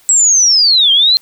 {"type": "linear two-way sweep", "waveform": "sine", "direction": "down then up", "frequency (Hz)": [7810, 3136, 4210], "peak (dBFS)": -6, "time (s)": [0.09, 1.17], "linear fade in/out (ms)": 0, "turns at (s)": 0.92, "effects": ["white hiss -48 dBFS RMS until 1.21 s"]}